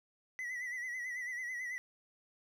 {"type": "tone with vibrato", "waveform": "triangle", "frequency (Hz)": 1975.5, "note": "B6", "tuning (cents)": 0, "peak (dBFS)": -36, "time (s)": [0.39, 1.78], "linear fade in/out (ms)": 0, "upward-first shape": "sine", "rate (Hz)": 9.1, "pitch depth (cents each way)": 64, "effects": []}